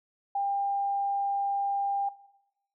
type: tone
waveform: sine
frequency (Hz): 798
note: G5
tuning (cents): +31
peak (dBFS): -26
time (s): 0.35-2.09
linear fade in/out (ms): 5
effects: noise-tail reverb RT60 0.9 s tail -18 dB re dry